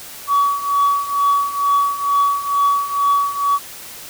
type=tone with tremolo; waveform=sine; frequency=1134 Hz; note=C#6; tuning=39 cents sharp; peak=-9 dBFS; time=0.27-3.59 s; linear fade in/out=50 ms; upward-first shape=triangle; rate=2.2 Hz; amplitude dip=85%; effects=tanh soft clip ceiling -9 dBFS + white hiss -35 dBFS RMS until 4.09 s